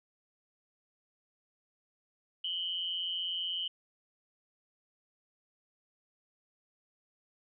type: tone pair together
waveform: sine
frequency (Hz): 2958 / 3134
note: F#7 / G7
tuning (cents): -1 / -1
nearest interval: minor second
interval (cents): 100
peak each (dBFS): -35 / -36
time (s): 2.44-3.68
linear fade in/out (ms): 5
effects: none